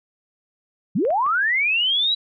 sine linear sweep, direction up, 142.1 to 3951 Hz, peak -17 dBFS, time 0.95-2.15 s, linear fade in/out 10 ms
clicks, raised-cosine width 0.5 ms, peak -24 dBFS, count 3, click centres 1.051 / 1.105 / 1.264 s
effects none

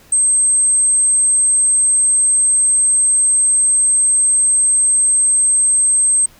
sine tone, 8330 Hz, C9, 9 cents flat, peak -10 dBFS, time 0.12-6.26 s, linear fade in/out 5 ms, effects pink hiss -47 dBFS RMS until 6.39 s

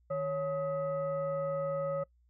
sine tone with frequency modulation, 554.4 Hz, C#5, in tune, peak -30 dBFS, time 0.1-2.04 s, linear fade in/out 10 ms, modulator 710 Hz, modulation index 0.61, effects noise-tail reverb RT60 0.1 s tail -22 dB re dry + added 60 Hz sine -64 dBFS peak until 2.29 s

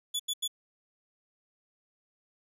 sawtooth tone bursts, 3438 Hz, A7, 41 cents flat, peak -26 dBFS, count 3, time 0.14-0.478 s, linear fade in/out 10 ms, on 56 ms, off 85 ms, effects resampled to 32000 Hz

